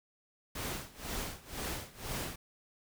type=noise with tremolo; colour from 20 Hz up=pink; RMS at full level=-37 dBFS; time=0.55-2.36 s; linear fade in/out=5 ms; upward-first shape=sine; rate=2 Hz; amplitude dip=90%; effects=none